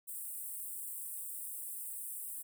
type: high-pass noise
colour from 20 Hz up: pink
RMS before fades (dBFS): -43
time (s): 0.07-2.43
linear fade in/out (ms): 20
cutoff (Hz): 8100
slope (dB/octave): 96
effects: none